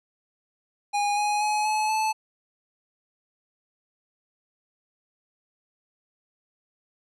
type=tone with pitch steps; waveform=square; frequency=820 / 832.4 / 845 / 857.8 / 870.8 Hz; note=G#5 / G#5 / G#5 / A5 / A5; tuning=-22 / +4 / +30 / -44 / -18 cents; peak=-23 dBFS; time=0.93-2.13 s; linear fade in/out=20 ms; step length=240 ms; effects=resampled to 24000 Hz